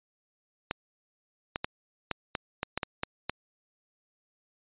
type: clicks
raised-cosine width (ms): 0.3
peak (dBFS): -13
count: 10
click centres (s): 0.711 / 1.559 / 1.645 / 2.113 / 2.352 / 2.631 / 2.776 / 2.832 / 3.034 / 3.296
effects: resampled to 8000 Hz